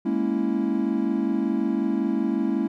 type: chord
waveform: triangle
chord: A# half-diminished seventh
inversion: third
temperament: equal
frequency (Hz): 207.7 / 233.1 / 277.2 / 329.6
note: G#3 / A#3 / C#4 / E4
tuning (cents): 0 / 0 / 0 / 0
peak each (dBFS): -25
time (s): 0.05-2.68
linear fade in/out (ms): 10
effects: none